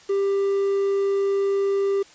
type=tone with quantisation; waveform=triangle; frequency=395.5 Hz; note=G4; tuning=15 cents sharp; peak=-17 dBFS; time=0.09-2.03 s; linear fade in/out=10 ms; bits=7; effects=white hiss -50 dBFS RMS until 2.14 s + resampled to 16000 Hz